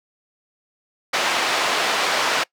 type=band-pass noise; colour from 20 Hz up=pink; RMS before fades=-21 dBFS; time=1.13-2.44 s; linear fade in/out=10 ms; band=630 to 4700 Hz; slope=12 dB/octave; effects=noise-tail reverb RT60 0.1 s tail -23 dB re dry